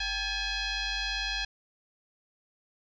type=tone with frequency modulation; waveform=sine; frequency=784 Hz; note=G5; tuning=in tune; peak=-29 dBFS; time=0-1.45 s; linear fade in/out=5 ms; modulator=833 Hz; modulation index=4.9; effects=none